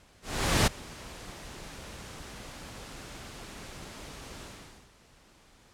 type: noise with ADSR envelope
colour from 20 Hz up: pink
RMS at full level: -22 dBFS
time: 0.22-4.91 s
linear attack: 450 ms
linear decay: 12 ms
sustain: -22 dB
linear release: 490 ms
effects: pink hiss -59 dBFS RMS until 5.73 s + low-pass 9000 Hz 12 dB/octave